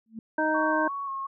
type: tone with exponential growth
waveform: sine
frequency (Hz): 223.2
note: A3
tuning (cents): +25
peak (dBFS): -31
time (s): 0.06-0.19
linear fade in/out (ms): 2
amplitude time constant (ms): 27
type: harmonic tone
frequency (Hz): 311.1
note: D#4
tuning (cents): 0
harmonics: 1 / 2 / 3 / 5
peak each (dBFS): -28 / -28 / -28 / -28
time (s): 0.38-0.88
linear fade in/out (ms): 5
type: tone with vibrato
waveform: sine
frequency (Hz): 1100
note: C#6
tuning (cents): -14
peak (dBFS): -30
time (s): 0.54-1.27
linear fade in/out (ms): 10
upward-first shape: square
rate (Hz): 2.8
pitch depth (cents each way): 25
effects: none